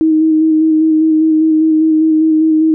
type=tone with vibrato; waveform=sine; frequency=315.3 Hz; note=D#4; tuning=23 cents sharp; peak=-7 dBFS; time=0.01-2.74 s; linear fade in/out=0 ms; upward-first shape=square; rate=5 Hz; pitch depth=17 cents each way; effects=none